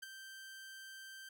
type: tone with ADSR envelope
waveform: sawtooth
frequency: 1564 Hz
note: G6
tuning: 4 cents flat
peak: -39 dBFS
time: 0.02-1.29 s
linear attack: 12 ms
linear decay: 13 ms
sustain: -7 dB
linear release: 4 ms
effects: none